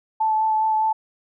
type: tone with vibrato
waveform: sine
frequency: 873 Hz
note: A5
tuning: 14 cents flat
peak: -17 dBFS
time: 0.2-0.93 s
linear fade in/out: 10 ms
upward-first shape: sine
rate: 4.9 Hz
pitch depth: 13 cents each way
effects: none